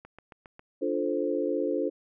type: click train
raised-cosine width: 0.5 ms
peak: -31 dBFS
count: 5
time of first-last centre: 0.05-0.594 s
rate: 7.35 Hz
type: chord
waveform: sine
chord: D minor seventh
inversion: none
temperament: equal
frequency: 293.7 / 349.2 / 440 / 523.3 Hz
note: D4 / F4 / A4 / C5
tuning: 0 / 0 / 0 / 0 cents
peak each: -31 dBFS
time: 0.81-1.9 s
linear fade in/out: 20 ms
effects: none